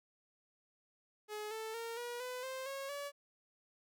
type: tone with pitch steps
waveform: sawtooth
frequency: 423 / 441.5 / 460.8 / 480.9 / 501.9 / 523.8 / 546.7 / 570.5 Hz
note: G#4 / A4 / A#4 / B4 / B4 / C5 / C#5 / C#5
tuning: +32 / +6 / -20 / -46 / +28 / +2 / -24 / +50 cents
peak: -37 dBFS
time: 1.28-3.12 s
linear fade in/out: 50 ms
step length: 230 ms
effects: none